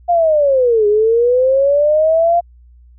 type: linear two-way sweep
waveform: sine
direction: down then up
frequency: 710 to 409.9 to 698 Hz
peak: -9 dBFS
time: 0.08-2.41 s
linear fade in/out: 20 ms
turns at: 0.87 s
effects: added 60 Hz sine -41 dBFS peak until 2.98 s